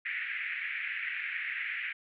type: band-pass noise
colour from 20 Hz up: white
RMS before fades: -36 dBFS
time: 0.05-1.93 s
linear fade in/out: 10 ms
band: 1700 to 2400 Hz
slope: 48 dB/octave
effects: none